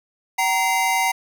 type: tone cluster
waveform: square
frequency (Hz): 765 / 935 / 2070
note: G5 / A#5 / C7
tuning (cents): -42 / +5 / -19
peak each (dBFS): -23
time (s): 0.38-1.12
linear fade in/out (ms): 10
effects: none